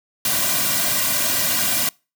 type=noise with comb filter; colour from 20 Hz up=white; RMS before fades=-20 dBFS; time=0.25-1.89 s; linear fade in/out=2 ms; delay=2.3 ms; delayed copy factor=-0.9; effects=noise-tail reverb RT60 0.3 s tail -26 dB re dry